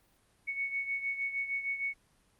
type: beating tone pair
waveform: sine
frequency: 2217 / 2223.5 Hz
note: C#7 / C#7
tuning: 0 / +5 cents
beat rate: 6.5 Hz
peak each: -33 / -39 dBFS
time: 0.47-1.94 s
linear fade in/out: 20 ms
effects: pink hiss -68 dBFS RMS until 2.39 s + Opus 32 kbps